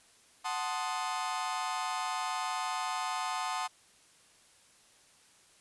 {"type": "chord", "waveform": "40% pulse", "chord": "F# diminished seventh", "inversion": "none", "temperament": "equal", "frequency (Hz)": [740, 880, 1046.5, 1244.5], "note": ["F#5", "A5", "C6", "Eb6"], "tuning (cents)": [0, 0, 0, 0], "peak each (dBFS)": [-37, -37, -37, -38], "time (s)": [0.44, 3.68], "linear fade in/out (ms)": 20, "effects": ["white hiss -62 dBFS RMS until 5.6 s", "resampled to 24000 Hz"]}